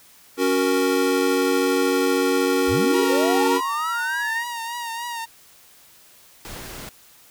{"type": "chord", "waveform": "square", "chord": "F# major", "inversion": "second", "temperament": "equal", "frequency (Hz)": [277.2, 370, 466.2], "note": ["C#4", "F#4", "A#4"], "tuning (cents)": [0, 0, 0], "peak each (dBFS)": -23, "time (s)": [0.37, 3.61], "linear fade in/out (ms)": 50}
{"type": "linear sweep", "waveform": "sine", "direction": "up", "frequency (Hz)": [44.83, 1938], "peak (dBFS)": -23, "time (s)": [2.67, 4.47], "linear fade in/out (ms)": 50}
{"type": "tone with vibrato", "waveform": "sawtooth", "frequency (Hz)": 937, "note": "A#5", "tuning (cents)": 9, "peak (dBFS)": -24, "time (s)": [2.93, 5.26], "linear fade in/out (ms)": 20, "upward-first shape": "triangle", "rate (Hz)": 3.4, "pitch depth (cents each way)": 58}
{"type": "noise", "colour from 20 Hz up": "pink", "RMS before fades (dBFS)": -36, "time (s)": [6.45, 6.89], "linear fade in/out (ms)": 0}
{"effects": ["white hiss -51 dBFS RMS until 7.3 s"]}